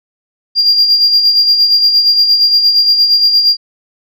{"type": "tone with tremolo", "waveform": "sine", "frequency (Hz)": 4783, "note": "D8", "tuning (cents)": 31, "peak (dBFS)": -3, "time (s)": [0.55, 3.57], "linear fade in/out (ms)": 50, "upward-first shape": "sine", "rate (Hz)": 8.6, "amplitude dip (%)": 55, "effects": ["tanh soft clip ceiling -1 dBFS"]}